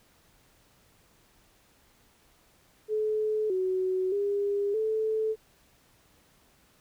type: tone with pitch steps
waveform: sine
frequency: 430 / 372.9 / 404.2 / 437.5 Hz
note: A4 / F#4 / G#4 / A4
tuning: -40 / +14 / -47 / -10 cents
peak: -25 dBFS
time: 2.88-5.36 s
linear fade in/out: 50 ms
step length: 620 ms
effects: pink hiss -63 dBFS RMS until 6.8 s